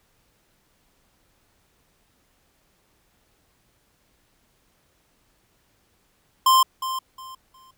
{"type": "tone with echo", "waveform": "square", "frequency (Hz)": 1046.5, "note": "C6", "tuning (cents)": 0, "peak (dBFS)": -14, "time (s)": [6.46, 6.63], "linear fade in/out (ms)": 5, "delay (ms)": 360, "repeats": 3, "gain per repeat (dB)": -12, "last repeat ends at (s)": 7.71, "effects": ["pink hiss -65 dBFS RMS until 7.77 s"]}